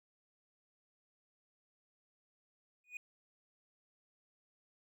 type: tone with exponential growth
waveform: triangle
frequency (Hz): 2471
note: D#7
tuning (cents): -13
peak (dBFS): -36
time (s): 2.84-2.97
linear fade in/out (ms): 2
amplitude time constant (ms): 27
effects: none